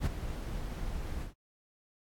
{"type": "noise with ADSR envelope", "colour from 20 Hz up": "brown", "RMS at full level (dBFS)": -26, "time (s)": [0, 1.34], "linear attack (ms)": 60, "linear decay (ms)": 18, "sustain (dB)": -11, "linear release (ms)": 120, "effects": ["AAC 64 kbps"]}